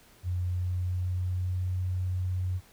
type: tone with pitch glide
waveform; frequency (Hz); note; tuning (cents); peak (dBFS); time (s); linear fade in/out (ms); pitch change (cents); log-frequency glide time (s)
sine; 90.1 to 91.62; F#2 to F#2; -45 to -17; -27; 0.23-2.61; 50; +28; 0.54-1.77
effects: pink hiss -58 dBFS RMS until 2.72 s